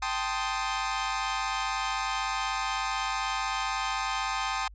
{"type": "chord", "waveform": "sawtooth", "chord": "A half-diminished seventh", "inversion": "third", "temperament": "equal", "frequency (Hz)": [784, 880, 1046.5, 1244.5], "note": ["G5", "A5", "C6", "Eb6"], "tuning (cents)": [0, 0, 0, 0], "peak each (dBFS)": [-30, -31, -30, -30], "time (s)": [0.02, 4.68], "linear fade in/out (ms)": 5, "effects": ["added 50 Hz sine -46 dBFS peak until 4.74 s", "resampled to 16000 Hz"]}